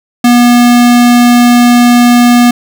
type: tone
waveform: square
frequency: 241.8 Hz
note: B3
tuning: 36 cents flat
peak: -3 dBFS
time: 0.24-2.51 s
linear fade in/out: 5 ms
effects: none